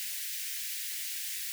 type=high-pass noise; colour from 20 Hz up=white; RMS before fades=-37 dBFS; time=0-1.52 s; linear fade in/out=0 ms; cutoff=1700 Hz; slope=48 dB/octave; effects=none